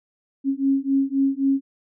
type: beating tone pair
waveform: sine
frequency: 270.8 / 274.6 Hz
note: C#4 / C#4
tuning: -40 / -16 cents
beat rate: 3.8 Hz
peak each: -21 dBFS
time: 0.44-1.61 s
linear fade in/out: 50 ms
effects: none